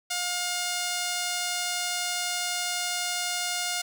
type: tone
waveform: 5% pulse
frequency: 712 Hz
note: F5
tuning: 33 cents sharp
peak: -16 dBFS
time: 0.1-3.82 s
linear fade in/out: 10 ms
effects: none